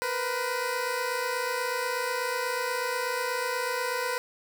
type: tone pair together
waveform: 15% pulse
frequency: 475 / 503.2 Hz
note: A#4 / B4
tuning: +33 / +32 cents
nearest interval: minor second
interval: 99 cents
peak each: -26 / -23 dBFS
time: 0.02-4.18 s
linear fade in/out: 0 ms
effects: none